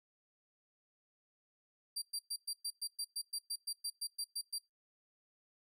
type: tone bursts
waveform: 25% pulse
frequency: 4715 Hz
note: D8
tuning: 6 cents sharp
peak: -32 dBFS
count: 16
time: 1.96-4.586 s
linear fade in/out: 10 ms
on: 61 ms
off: 110 ms
effects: noise-tail reverb RT60 0.2 s tail -22 dB re dry